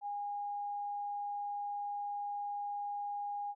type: tone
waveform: sine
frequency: 817 Hz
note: G#5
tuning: 29 cents flat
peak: -36 dBFS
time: 0.01-3.55 s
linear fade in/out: 50 ms
effects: none